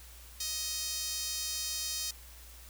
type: tone with high-pass filter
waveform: sawtooth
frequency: 627 Hz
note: D#5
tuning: 13 cents sharp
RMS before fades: -36 dBFS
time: 0.4-2.11 s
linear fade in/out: 5 ms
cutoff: 5100 Hz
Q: 1.7
effects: added 60 Hz sine -51 dBFS peak until 2.69 s + white hiss -54 dBFS RMS until 2.69 s